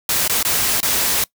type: noise with dropouts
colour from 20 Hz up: white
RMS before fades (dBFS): -18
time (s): 0.09-1.24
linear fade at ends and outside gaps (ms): 2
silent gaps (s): 0.278-0.296 / 0.428-0.449 / 0.804-0.829
effects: noise-tail reverb RT60 0.1 s tail -22 dB re dry